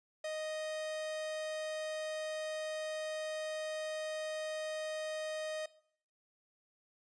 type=tone; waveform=45% pulse; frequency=622.3 Hz; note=D#5; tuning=in tune; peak=-37 dBFS; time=0.24-5.66 s; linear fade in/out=5 ms; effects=noise-tail reverb RT60 0.6 s tail -19 dB re dry + resampled to 22050 Hz